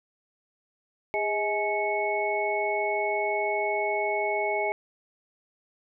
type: tone cluster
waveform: sine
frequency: 410.3 / 636 / 845 / 2204 Hz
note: G#4 / D#5 / G#5 / C#7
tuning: -21 / +38 / +30 / -11 cents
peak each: -30 dBFS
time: 1.14-4.72 s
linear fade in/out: 0 ms
effects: none